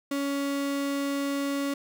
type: tone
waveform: 35% pulse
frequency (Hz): 280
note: C#4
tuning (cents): +18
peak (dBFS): -25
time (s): 0.11-1.74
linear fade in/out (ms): 5
effects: none